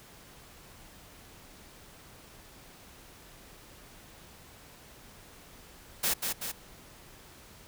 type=noise with echo; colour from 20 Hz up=white; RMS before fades=-28 dBFS; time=6.03-6.14 s; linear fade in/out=10 ms; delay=190 ms; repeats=2; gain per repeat=-4 dB; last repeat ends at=6.52 s; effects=pink hiss -53 dBFS RMS until 7.67 s